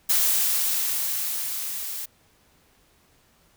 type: noise with level ramp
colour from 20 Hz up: blue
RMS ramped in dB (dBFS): -20 to -33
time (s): 0.09-2.06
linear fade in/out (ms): 10
effects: pink hiss -61 dBFS RMS until 3.56 s